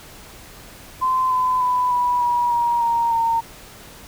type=tone with pitch steps; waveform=sine; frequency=1031 / 1013.9 / 997 / 980.5 / 964.2 / 948.2 / 932.4 / 916.9 Hz; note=C6 / B5 / B5 / B5 / B5 / A#5 / A#5 / A#5; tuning=-26 / +45 / +16 / -13 / -42 / +29 / 0 / -29 cents; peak=-16 dBFS; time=1.01-3.41 s; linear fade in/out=20 ms; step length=300 ms; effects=pink hiss -42 dBFS RMS until 4.07 s